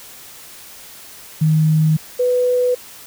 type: tone pair in turn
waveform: sine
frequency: 156.3 / 496.2 Hz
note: D#3 / B4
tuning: +8 / +8 cents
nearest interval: octave + minor sixth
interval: 2000 cents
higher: second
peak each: -11 / -13 dBFS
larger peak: first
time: 1.41-1.97 / 2.19-2.75 s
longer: neither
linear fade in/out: 10 ms
effects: white hiss -39 dBFS RMS until 3.06 s